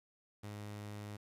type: tone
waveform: sawtooth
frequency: 104 Hz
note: G#2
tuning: 3 cents sharp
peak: -40 dBFS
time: 0.43-1.17 s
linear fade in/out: 10 ms
effects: resampled to 32000 Hz + 11-bit

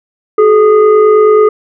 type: tone with frequency modulation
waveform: sine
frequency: 428.2 Hz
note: A4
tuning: 47 cents flat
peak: -3 dBFS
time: 0.38-1.49 s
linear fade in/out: 5 ms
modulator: 807 Hz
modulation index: 0.62
effects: none

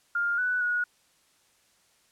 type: tone with pitch steps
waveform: sine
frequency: 1406 / 1487 / 1454 Hz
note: F6 / F#6 / F#6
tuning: +11 / +8 / -31 cents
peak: -24 dBFS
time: 0.15-0.84 s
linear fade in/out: 5 ms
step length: 230 ms
effects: white hiss -65 dBFS RMS until 2.11 s + low-pass 10000 Hz 12 dB/octave

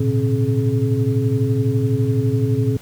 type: tone cluster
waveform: sine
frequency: 108.8 / 120.7 / 141.2 / 266.8 / 423.2 Hz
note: A2 / B2 / C#3 / C4 / G#4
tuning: -19 / -39 / +32 / +34 / +33 cents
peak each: -21 / -18 / -26 / -23 / -24 dBFS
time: 0-2.77 s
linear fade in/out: 5 ms
effects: pink hiss -44 dBFS RMS until 2.81 s + high-pass 60 Hz 12 dB/octave

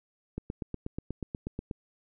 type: click train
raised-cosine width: 3 ms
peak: -21 dBFS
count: 12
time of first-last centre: 0.38-1.712 s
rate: 8.26 Hz
effects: none

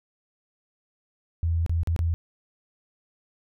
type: tone with dropouts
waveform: sine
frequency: 83.2 Hz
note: E2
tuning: 17 cents sharp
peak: -21 dBFS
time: 1.43-2.14 s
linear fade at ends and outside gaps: 0 ms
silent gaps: 1.663-1.695 / 1.833-1.873 / 1.963-1.991 s
effects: none

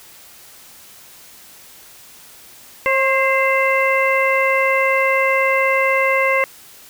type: harmonic tone with a mistuned harmonic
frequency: 536 Hz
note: C5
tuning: 42 cents sharp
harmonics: 1 / 2 / 3 / 4 / 5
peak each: -18 / -20 / -28 / -17 / -26 dBFS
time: 2.86-6.44 s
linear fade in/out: 0 ms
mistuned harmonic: 4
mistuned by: -52 cents
effects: white hiss -43 dBFS RMS until 6.89 s

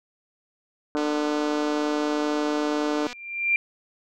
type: harmonic tone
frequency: 149.3 Hz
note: D3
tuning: 29 cents sharp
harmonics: 2 / 3 / 4 / 5 / 6 / 7 / 8 / 9 / 10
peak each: -25 / -29 / -31 / -37 / -36 / -38 / -39 / -41 / -40 dBFS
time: 0.95-3.07 s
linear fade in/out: 0 ms
type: click train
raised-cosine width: 0.2 ms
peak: -20 dBFS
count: 530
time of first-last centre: 0.97-3.129 s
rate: 245 Hz
type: tone with exponential growth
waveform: sine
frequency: 2376 Hz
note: D7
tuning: 20 cents sharp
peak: -16 dBFS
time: 2.91-3.56 s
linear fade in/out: 1 ms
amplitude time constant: 140 ms
effects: none

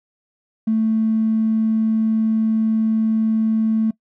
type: tone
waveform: triangle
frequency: 220.9 Hz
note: A3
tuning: 7 cents sharp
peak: -11 dBFS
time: 0.67-3.91 s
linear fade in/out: 10 ms
effects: noise-tail reverb RT60 0.1 s tail -24 dB re dry + tanh soft clip ceiling -13 dBFS

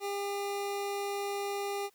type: tone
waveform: 25% pulse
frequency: 402.1 Hz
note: G4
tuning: 44 cents sharp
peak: -29 dBFS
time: 0-1.9 s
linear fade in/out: 50 ms
effects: white hiss -68 dBFS RMS until 1.94 s

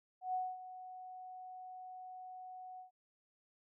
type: tone with ADSR envelope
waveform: sine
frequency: 740 Hz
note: F#5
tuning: in tune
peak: -33 dBFS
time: 0.21-2.91 s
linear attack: 130 ms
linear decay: 230 ms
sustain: -14 dB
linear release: 120 ms
effects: none

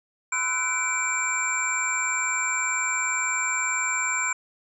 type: tone cluster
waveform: sine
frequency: 1018 / 1314 / 1497 / 2319 / 7360 Hz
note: C6 / E6 / F#6 / D7 / A#8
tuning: -48 / -6 / +20 / -22 / -23 cents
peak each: -31 / -36 / -31 / -27 / -28 dBFS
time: 0.32-4.33 s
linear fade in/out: 5 ms
effects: none

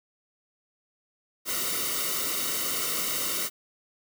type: noise with comb filter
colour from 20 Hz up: white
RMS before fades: -29 dBFS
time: 1.45-3.5 s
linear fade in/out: 50 ms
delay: 1.2 ms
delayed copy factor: -0.8
effects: none

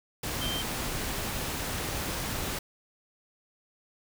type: tone in noise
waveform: sine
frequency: 3136 Hz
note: G7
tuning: in tune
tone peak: -33 dBFS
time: 0.41-0.62 s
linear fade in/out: 5 ms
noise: pink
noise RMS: -33 dBFS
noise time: 0.23-2.59 s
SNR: -3 dB
effects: none

